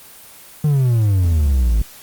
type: exponential sweep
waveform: triangle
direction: down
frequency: 154.6 to 51.91 Hz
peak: -10 dBFS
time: 0.64-1.82 s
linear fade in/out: 5 ms
effects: white hiss -41 dBFS RMS until 2.02 s + Opus 24 kbps